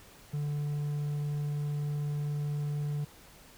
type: tone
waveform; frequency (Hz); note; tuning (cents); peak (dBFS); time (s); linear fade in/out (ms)
triangle; 146.7; D3; -2; -28; 0.33-3.05; 10
effects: pink hiss -55 dBFS RMS until 3.57 s